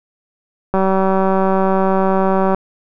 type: click train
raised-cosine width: 1 ms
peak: -3 dBFS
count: 346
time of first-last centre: 0.74-2.546 s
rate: 191 Hz
effects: none